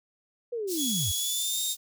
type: linear sweep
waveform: sine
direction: down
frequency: 493.9 to 73.6 Hz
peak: -29 dBFS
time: 0.52-1.12 s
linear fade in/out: 10 ms
type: high-pass noise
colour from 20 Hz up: pink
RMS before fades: -34 dBFS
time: 0.67-1.77 s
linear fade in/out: 50 ms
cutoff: 4700 Hz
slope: 24 dB/octave
type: tone with pitch glide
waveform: 20% pulse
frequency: 3366 to 3692 Hz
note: G#7 to A#7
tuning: +23 to -17 cents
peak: -23 dBFS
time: 0.76-1.76 s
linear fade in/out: 50 ms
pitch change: +160 cents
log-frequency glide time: 1.16-1.61 s
effects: none